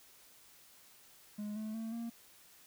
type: tone with pitch steps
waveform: triangle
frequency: 208.8 / 216.3 / 224 / 232.1 Hz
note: G#3 / A3 / A3 / A#3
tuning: +10 / -29 / +31 / -7 cents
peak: -36 dBFS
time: 1.38-2.1 s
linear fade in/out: 10 ms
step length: 180 ms
effects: white hiss -61 dBFS RMS until 2.66 s